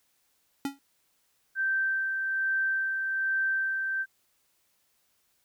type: tone with exponential decay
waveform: square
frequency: 277.7 Hz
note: C#4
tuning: 3 cents sharp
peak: -26 dBFS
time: 0.65-0.79 s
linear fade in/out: 2 ms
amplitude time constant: 30 ms
type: tone with tremolo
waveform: sine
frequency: 1560 Hz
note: G6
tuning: 9 cents flat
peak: -24 dBFS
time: 1.55-4.06 s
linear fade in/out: 50 ms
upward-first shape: sine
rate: 1.2 Hz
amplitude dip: 35%
effects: white hiss -71 dBFS RMS until 5.44 s